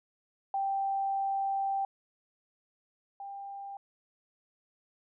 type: tone pair in turn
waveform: sine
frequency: 784 / 794.5 Hz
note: G5 / G5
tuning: 0 / +23 cents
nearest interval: unison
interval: 23 cents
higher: second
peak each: -28 / -39 dBFS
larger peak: first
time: 0.54-1.85 / 3.2-3.77 s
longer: first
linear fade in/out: 2 ms
effects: none